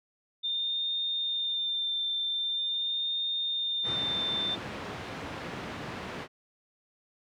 sine tone with vibrato, 3607 Hz, A7, 42 cents sharp, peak -28 dBFS, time 0.43-4.56 s, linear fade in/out 20 ms, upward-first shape sine, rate 0.44 Hz, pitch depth 18 cents each way
pink band-pass noise, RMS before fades -39 dBFS, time 3.83-6.28 s, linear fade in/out 50 ms, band 110 to 2900 Hz, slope 12 dB/octave
effects none

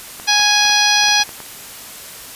clicks, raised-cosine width 0.5 ms, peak -18 dBFS, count 9, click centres 0.199 / 0.398 / 0.653 / 0.698 / 1.037 / 1.086 / 1.201 / 1.292 / 1.403 s
harmonic tone, 830.6 Hz, G#5, in tune, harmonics 1 / 2 / 3 / 4 / 5 / 6 / 7, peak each -19 / -19 / -19 / -19 / -19 / -19 / -19 dBFS, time 0.27-1.24 s, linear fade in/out 20 ms
effects white hiss -34 dBFS RMS until 2.35 s + resampled to 32000 Hz

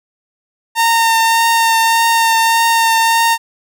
sawtooth tone with vibrato, 913 Hz, A#5, 36 cents flat, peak -6 dBFS, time 0.75-3.38 s, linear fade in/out 50 ms, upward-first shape triangle, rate 1.7 Hz, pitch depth 16 cents each way, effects none

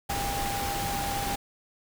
sine tone in noise, 800 Hz, G5, 35 cents sharp, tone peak -31 dBFS, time 0.09-1.36 s, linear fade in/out 10 ms, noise pink, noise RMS -32 dBFS, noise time 0.09-1.36 s, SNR -2 dB, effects none

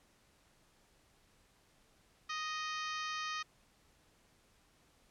harmonic tone, 622.3 Hz, D#5, in tune, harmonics 2 / 3 / 4 / 5 / 6 / 7 / 8 / 9 / 10, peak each -40 / -44 / -46 / -48 / -50 / -51 / -52 / -53 / -54 dBFS, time 2.29-3.43 s, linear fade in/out 10 ms, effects pink hiss -69 dBFS RMS until 5.1 s + low-pass 11000 Hz 12 dB/octave

